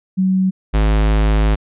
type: tone pair in turn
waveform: sine / square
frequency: 188.1 / 52.78 Hz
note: F#3 / G#1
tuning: +29 / +29 cents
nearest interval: octave + minor seventh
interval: 2200 cents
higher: first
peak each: -12 dBFS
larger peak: neither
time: 0.17-0.51 / 0.73-1.56 s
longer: second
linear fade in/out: 20 ms
effects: resampled to 8000 Hz